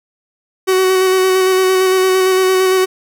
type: tone with vibrato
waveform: 45% pulse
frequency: 375 Hz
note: F#4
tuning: 23 cents sharp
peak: -10 dBFS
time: 0.67-2.86 s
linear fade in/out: 20 ms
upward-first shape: square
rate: 8.8 Hz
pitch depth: 14 cents each way
effects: none